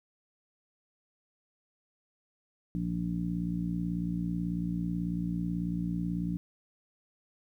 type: harmonic tone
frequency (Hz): 58.2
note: A#1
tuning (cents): -2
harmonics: 1 / 2 / 3 / 4 / 5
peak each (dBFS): -41 / -42 / -31 / -42 / -37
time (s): 2.75-6.37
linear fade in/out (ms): 0
effects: 11-bit